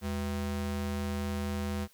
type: ring-modulated tone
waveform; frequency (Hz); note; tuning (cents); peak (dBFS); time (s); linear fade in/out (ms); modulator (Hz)
square; 144.1; D3; -33; -29; 0.01-1.88; 50; 62.1
effects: white hiss -63 dBFS RMS until 1.93 s